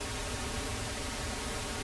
pink noise with comb filter, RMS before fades -36 dBFS, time 0-1.83 s, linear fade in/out 10 ms, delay 5.9 ms, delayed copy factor -0.9, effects resampled to 24000 Hz

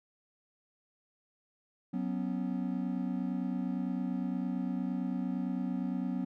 triangle chord, F# suspended fourth, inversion none, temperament equal with one note detuned, 185 / 246.9 / 275.7 Hz, F#3 / B3 / C#4, 0 / 0 / -9 cents, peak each -33 / -33 / -36 dBFS, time 1.93-6.25 s, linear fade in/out 10 ms, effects none

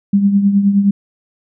sine tone with tremolo, 200 Hz, G3, 35 cents sharp, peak -6 dBFS, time 0.13-0.91 s, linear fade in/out 5 ms, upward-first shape triangle, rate 9.6 Hz, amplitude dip 65%, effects none

